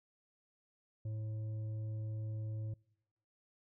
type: tone with frequency modulation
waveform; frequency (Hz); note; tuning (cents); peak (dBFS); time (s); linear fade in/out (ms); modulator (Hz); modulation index
sine; 108.6; A2; -22; -37; 1.05-2.74; 5; 437; 0.2
effects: noise-tail reverb RT60 0.9 s tail -26 dB re dry